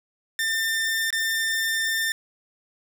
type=tone with dropouts; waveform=sawtooth; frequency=1797 Hz; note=A6; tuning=36 cents sharp; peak=-19 dBFS; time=0.39-2.12 s; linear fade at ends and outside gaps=1 ms; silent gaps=1.105-1.127 s; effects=none